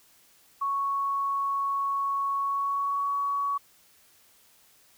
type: tone with pitch glide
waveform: sine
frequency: 1109 to 1125.1 Hz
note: C#6 to C#6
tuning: 0 to +25 cents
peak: -25 dBFS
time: 0.61-3.58 s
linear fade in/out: 10 ms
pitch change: +25 cents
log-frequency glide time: 2.38-3.16 s
effects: white hiss -60 dBFS RMS until 4.97 s